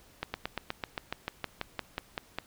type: slowing click train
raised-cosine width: 0.3 ms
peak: -16 dBFS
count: 15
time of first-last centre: 0.23-2.386 s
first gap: 110 ms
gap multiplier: 1.05
effects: pink hiss -59 dBFS RMS until 2.46 s